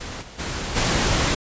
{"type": "noise with level steps", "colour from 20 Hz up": "pink", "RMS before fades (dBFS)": [-33, -41, -28, -20], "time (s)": [0, 1.35], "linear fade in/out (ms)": 10, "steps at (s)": [0.21, 0.38, 0.75], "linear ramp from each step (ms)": 20, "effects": ["resampled to 16000 Hz"]}